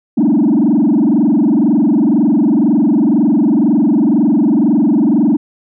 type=tone with frequency modulation; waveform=sine; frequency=260 Hz; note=C4; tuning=11 cents flat; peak=-6 dBFS; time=0.17-5.37 s; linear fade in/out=10 ms; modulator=22 Hz; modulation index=2.7; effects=tanh soft clip ceiling -6 dBFS